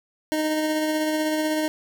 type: tone with tremolo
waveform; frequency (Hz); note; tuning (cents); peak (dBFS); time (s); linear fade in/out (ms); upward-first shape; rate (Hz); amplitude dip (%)
25% pulse; 309.4; D#4; -10; -17; 0.32-1.68; 0; sine; 16; 25
effects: none